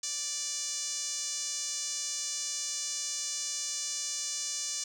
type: tone with band-pass filter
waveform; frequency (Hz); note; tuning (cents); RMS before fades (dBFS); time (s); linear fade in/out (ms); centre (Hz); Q
5% pulse; 586; D5; -4; -35; 0.03-4.84; 5; 6500; 2.5
effects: none